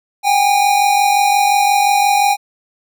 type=tone pair together; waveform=square; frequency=768 / 813.7 Hz; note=G5 / G#5; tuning=-36 / -36 cents; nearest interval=minor second; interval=100 cents; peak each=-18 / -12 dBFS; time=0.23-2.37 s; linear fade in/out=50 ms; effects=none